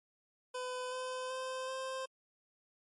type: tone with pitch steps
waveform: 25% pulse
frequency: 504 / 510.7 / 517.6 / 524.5 Hz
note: B4 / C5 / C5 / C5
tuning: +35 / -42 / -19 / +4 cents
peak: -34 dBFS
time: 0.54-2.06 s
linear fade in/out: 10 ms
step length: 380 ms
effects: MP3 48 kbps